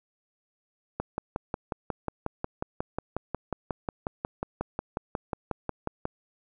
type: click train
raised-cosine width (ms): 1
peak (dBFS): -15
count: 29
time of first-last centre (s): 1-6.054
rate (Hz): 5.54
effects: none